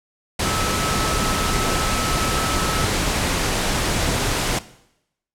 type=tone in noise; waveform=sine; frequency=1300 Hz; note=E6; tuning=24 cents flat; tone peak=-27 dBFS; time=0.45-2.85 s; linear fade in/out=5 ms; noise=pink; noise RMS=-21 dBFS; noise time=0.39-4.59 s; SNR=-9 dB; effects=noise-tail reverb RT60 0.8 s tail -17 dB re dry + low-pass 10000 Hz 12 dB/octave